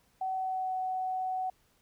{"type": "tone with pitch glide", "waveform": "sine", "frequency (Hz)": [756, 747.3], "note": ["F#5", "F#5"], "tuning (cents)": [37, 17], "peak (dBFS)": -30, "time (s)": [0.21, 1.5], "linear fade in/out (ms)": 5, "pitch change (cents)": -20, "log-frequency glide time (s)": [0.34, 0.75], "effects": ["pink hiss -69 dBFS RMS until 1.81 s"]}